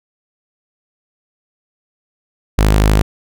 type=tone; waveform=sawtooth; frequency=52.1 Hz; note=G#1; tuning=6 cents sharp; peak=-5 dBFS; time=2.58-3.02 s; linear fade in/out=5 ms; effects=none